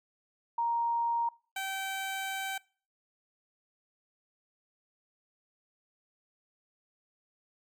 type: tone pair in turn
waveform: sine / 15% pulse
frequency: 935 / 773 Hz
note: A#5 / G5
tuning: +5 / -24 cents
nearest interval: minor third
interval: 329 cents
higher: first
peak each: -27 dBFS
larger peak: neither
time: 0.58-1.29 / 1.56-2.58 s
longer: second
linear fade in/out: 5 ms
effects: noise-tail reverb RT60 0.4 s tail -23 dB re dry